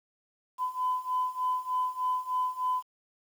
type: beating tone pair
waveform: sine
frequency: 1008 / 1011.3 Hz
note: B5 / B5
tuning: +35 / +41 cents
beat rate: 3.3 Hz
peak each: -31 / -29 dBFS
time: 0.58-2.83 s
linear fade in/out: 50 ms
effects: tanh soft clip ceiling -20 dBFS + 9-bit